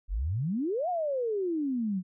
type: exponential two-way sweep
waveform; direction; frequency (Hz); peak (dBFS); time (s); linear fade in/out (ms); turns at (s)
sine; up then down; 40.67 to 740 to 176.1; -27; 0.08-2.03; 50; 0.89
effects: none